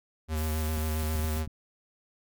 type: tone with vibrato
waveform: square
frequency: 78 Hz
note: D#2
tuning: 5 cents sharp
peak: -28 dBFS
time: 0.28-1.47 s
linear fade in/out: 50 ms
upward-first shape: square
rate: 7.4 Hz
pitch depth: 20 cents each way
type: noise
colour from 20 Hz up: blue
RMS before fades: -41 dBFS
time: 0.34-1.43 s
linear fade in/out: 50 ms
type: clicks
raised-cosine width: 5 ms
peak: -27 dBFS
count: 7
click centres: 0.776 / 1.031 / 1.154 / 1.194 / 1.245 / 1.367 / 1.475 s
effects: MP3 96 kbps